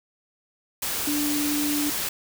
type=tone in noise; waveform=sine; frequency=293.7 Hz; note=D4; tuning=in tune; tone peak=-24 dBFS; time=1.07-1.9 s; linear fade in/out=5 ms; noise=white; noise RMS=-28 dBFS; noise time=0.82-2.09 s; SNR=+1 dB; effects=none